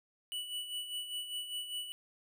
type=tone with tremolo; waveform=square; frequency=2956 Hz; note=F#7; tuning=2 cents flat; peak=-36 dBFS; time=0.32-1.92 s; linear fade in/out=0 ms; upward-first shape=sine; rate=5 Hz; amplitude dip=60%; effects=none